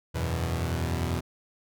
sawtooth chord, E suspended second, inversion none, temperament equal, 82.41 / 92.5 / 123.47 Hz, E2 / F#2 / B2, 0 / 0 / 0 cents, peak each -25 / -30 / -28 dBFS, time 0.14-1.21 s, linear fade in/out 20 ms, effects none

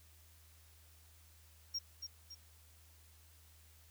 triangle tone with echo, 5580 Hz, F8, 2 cents flat, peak -35 dBFS, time 1.74-1.79 s, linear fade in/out 10 ms, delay 280 ms, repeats 2, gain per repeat -6 dB, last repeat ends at 2.35 s, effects added 79 Hz sine -62 dBFS peak until 3.9 s + white hiss -66 dBFS RMS until 3.9 s

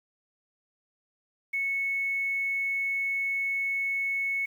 sine tone with quantisation, 2205 Hz, C#7, 10 cents flat, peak -26 dBFS, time 1.53-4.46 s, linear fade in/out 10 ms, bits 9, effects none

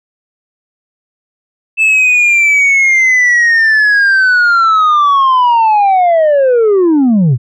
sine linear sweep, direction down, 2637 to 110 Hz, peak -3 dBFS, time 1.77-7.38 s, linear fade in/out 50 ms, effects tanh soft clip ceiling -5 dBFS

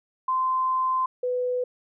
sine tone pair in turn, 1036 / 497.8 Hz, C6 / B4, -17 / +14 cents, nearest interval octave + minor second, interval 1269 cents, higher first, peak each -21 / -23 dBFS, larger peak first, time 0.28-1.06 / 1.23-1.64 s, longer first, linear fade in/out 5 ms, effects none

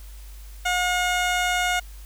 15% pulse tone with low-pass filter, 720 Hz, F#5, 47 cents flat, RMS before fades -23 dBFS, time 0.65-1.8 s, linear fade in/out 10 ms, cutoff 9300 Hz, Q 0.86, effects added 50 Hz sine -38 dBFS peak until 2.05 s + white hiss -51 dBFS RMS until 2.05 s

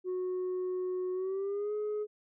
sine tone with pitch glide, 366.9 to 421.5 Hz, F#4 to G#4, -15 to +26 cents, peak -29 dBFS, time 0.04-2.07 s, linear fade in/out 50 ms, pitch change +241 cents, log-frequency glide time 1.13-1.73 s, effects tanh soft clip ceiling -30 dBFS

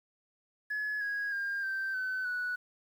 sine tone with pitch steps, 1700 / 1652.6 / 1606.4 / 1561.6 / 1518 / 1475.7 Hz, G#6 / G#6 / G6 / G6 / F#6 / F#6, +40 / -9 / +42 / -7 / +44 / -5 cents, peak -30 dBFS, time 0.7-2.56 s, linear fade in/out 10 ms, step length 310 ms, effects tanh soft clip ceiling -28 dBFS + 10-bit

